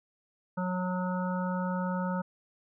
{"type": "harmonic tone", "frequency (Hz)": 182.5, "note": "F#3", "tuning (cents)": -24, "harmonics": [1, 3, 5, 7, 8], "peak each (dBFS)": [-30, -37, -37, -40, -43], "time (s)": [0.57, 2.22], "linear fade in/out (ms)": 10, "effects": []}